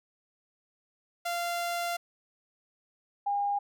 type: tone pair in turn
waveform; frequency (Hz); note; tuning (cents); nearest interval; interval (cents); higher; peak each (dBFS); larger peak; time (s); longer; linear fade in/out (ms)
sawtooth / sine; 692 / 809.7; F5 / G#5; -16 / -44; minor third; 272; second; -26; neither; 1.25-1.97 / 3.26-3.59; first; 10
effects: none